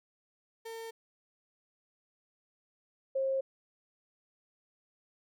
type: tone pair in turn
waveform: 35% pulse / sine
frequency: 453.5 / 535.3 Hz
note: A#4 / C5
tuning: -48 / +39 cents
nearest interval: minor third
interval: 287 cents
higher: second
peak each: -39 / -28 dBFS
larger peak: second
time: 0.65-0.91 / 3.15-3.41 s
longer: neither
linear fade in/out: 10 ms
effects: none